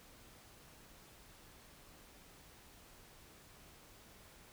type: silence
effects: pink hiss -60 dBFS RMS until 4.52 s